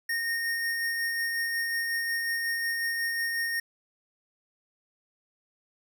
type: tone with tremolo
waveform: square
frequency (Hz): 1846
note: A#6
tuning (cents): -17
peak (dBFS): -27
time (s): 0.09-3.6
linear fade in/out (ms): 5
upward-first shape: sine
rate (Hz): 5.5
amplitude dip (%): 25
effects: none